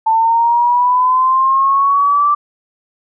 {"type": "linear sweep", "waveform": "sine", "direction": "up", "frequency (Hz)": [885, 1174.7], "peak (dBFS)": -9, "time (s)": [0.06, 2.35], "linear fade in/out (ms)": 10, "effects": []}